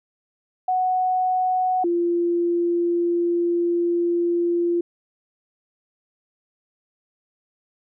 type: tone pair in turn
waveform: sine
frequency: 740 / 344.9 Hz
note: F#5 / F4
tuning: 0 / -22 cents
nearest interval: octave + minor second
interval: 1322 cents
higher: first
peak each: -18 dBFS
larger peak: neither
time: 0.68-1.84 / 1.84-4.81 s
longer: second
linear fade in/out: 5 ms
effects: none